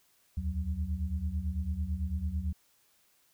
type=tone cluster; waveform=sine; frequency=71.7 / 80.7 / 185.7 Hz; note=D2 / E2 / F#3; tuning=-41 / -36 / +7 cents; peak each=-34 / -33 / -39 dBFS; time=0.37-2.53 s; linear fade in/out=5 ms; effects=white hiss -68 dBFS RMS until 3.33 s